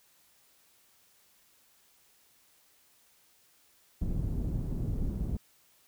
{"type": "low-pass noise", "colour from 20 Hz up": "pink", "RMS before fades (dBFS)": -32, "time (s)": [4.01, 5.37], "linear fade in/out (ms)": 5, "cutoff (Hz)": 200, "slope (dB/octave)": 12, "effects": ["white hiss -65 dBFS RMS until 5.87 s"]}